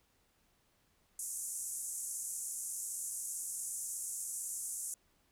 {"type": "band-pass noise", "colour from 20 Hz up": "white", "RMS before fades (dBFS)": -41, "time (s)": [1.19, 4.94], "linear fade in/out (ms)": 2, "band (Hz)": [6600, 11000], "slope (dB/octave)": 48, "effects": ["pink hiss -73 dBFS RMS until 5.31 s"]}